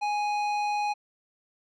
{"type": "tone", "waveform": "square", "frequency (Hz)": 830.6, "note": "G#5", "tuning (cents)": 0, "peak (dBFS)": -26, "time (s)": [0.01, 0.94], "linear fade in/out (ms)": 20, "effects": ["low-pass 4000 Hz 12 dB/octave"]}